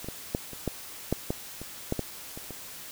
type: clicks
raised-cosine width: 2 ms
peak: -27 / -21 / -13 / -28 / -14 / -11 / -14 / -25 / -13 / -15 / -26 / -26 dBFS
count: 12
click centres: 0.045 / 0.086 / 0.349 / 0.533 / 0.677 / 1.126 / 1.305 / 1.616 / 1.924 / 1.993 / 2.375 / 2.507 s
effects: white hiss -43 dBFS RMS until 2.91 s